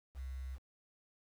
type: tone with quantisation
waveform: sine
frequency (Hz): 65.41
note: C2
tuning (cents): 0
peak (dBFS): -40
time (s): 0.14-0.59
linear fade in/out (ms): 50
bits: 10
effects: none